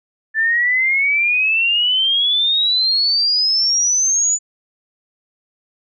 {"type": "exponential sweep", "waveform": "sine", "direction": "up", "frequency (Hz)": [1752, 7000], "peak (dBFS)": -13, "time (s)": [0.34, 4.39], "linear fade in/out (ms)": 50, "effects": []}